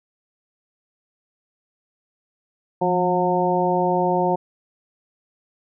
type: harmonic tone with a mistuned harmonic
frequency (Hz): 180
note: F#3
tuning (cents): -47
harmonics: 1 / 2 / 3 / 4 / 5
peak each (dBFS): -25 / -23 / -24 / -23 / -23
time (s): 2.81-4.36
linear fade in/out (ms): 10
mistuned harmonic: 1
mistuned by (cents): -51
effects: none